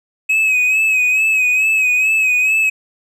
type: tone with vibrato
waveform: triangle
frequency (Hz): 2547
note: D#7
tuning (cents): +40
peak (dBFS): -10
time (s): 0.29-2.7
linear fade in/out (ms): 10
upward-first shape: sine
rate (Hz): 2.3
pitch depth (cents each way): 51
effects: none